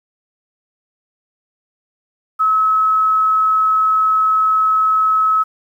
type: tone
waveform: sine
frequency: 1289 Hz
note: E6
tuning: 39 cents flat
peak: -11 dBFS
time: 2.39-5.44 s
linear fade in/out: 20 ms
effects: 8-bit

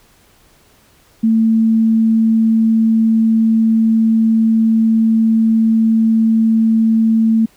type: tone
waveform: sine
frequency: 223.6 Hz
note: A3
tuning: 28 cents sharp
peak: -9 dBFS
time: 1.23-7.46 s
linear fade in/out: 10 ms
effects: pink hiss -51 dBFS RMS until 7.56 s

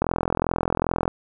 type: click train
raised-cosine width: 1 ms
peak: -7 dBFS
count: 46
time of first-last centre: 0.02-1.079 s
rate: 42.5 Hz
effects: none

